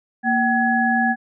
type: tone cluster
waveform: sine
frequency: 232.2 / 766 / 1683 Hz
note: A#3 / G5 / G#6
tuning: -7 / -40 / +23 cents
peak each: -20 dBFS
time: 0.23-1.16 s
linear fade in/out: 50 ms
effects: none